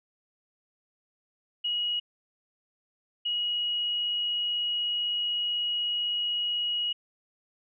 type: tone pair in turn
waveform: sine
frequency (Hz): 2901 / 2901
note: F#7 / F#7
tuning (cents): -35 / -35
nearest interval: unison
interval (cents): 0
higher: neither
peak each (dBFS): -26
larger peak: neither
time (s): 1.64-2 / 3.25-6.93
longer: second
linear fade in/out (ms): 10
effects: none